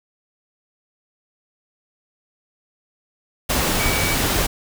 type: tone in noise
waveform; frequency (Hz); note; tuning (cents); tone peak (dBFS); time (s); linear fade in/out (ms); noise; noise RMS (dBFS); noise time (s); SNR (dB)
sine; 2279; C#7; +47; -25; 3.79-4.15; 10; pink; -20; 3.49-4.47; -8
effects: none